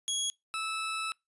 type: tone pair in turn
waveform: 20% pulse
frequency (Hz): 3322 / 1310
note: G#7 / E6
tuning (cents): 0 / -11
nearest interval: octave + major third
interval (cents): 1611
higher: first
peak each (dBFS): -24 / -27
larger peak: first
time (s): 0.08-0.3 / 0.54-1.12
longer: second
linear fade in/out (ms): 0
effects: noise-tail reverb RT60 0.2 s tail -25 dB re dry + resampled to 24000 Hz